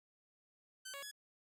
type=tone with pitch steps; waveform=10% pulse; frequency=1533 / 558 / 1688 Hz; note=G6 / C#5 / G#6; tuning=-39 / +11 / +28 cents; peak=-37 dBFS; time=0.85-1.114 s; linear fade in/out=10 ms; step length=88 ms; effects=none